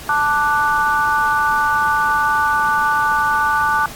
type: chord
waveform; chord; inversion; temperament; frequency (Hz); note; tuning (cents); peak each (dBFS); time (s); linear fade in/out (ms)
sine; D major; second; equal; 880 / 1174.7 / 1480; A5 / D6 / F#6; 0 / 0 / 0; -18; 0.09-3.86; 2
effects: pink hiss -34 dBFS RMS until 3.95 s + AAC 64 kbps